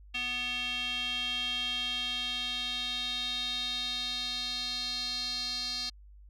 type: tone with band-pass filter sweep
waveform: square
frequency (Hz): 246.9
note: B3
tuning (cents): 0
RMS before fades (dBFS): -34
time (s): 0.14-5.9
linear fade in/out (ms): 10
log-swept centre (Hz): 2900 to 4400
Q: 7.5
effects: added 50 Hz sine -50 dBFS peak until 6.29 s